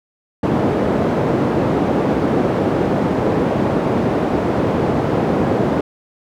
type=band-pass noise; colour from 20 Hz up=white; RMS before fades=-17 dBFS; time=0.43-5.81 s; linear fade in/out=5 ms; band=120 to 450 Hz; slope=12 dB/octave; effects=none